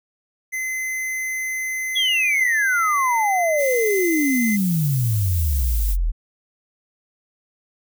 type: tone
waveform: square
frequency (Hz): 2050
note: C7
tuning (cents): -36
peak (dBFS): -24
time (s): 0.52-4.57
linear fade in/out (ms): 20
type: exponential sweep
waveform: sine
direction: down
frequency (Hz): 3419 to 37.75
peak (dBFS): -17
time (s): 1.95-6.12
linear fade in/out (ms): 20
type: noise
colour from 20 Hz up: violet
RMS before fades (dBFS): -30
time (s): 3.56-5.97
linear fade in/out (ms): 50
effects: none